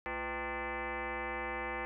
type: tone with frequency modulation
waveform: sine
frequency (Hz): 628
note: D#5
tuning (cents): +16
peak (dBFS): -35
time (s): 0.06-1.85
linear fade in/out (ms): 0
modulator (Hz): 283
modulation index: 5.9
effects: none